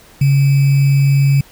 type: tone with sample-and-hold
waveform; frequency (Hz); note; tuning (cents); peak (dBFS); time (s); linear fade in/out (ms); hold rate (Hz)
sine; 138.59; C#3; 0; -8; 0.21-1.41; 5; 2450
effects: pink hiss -44 dBFS RMS until 1.51 s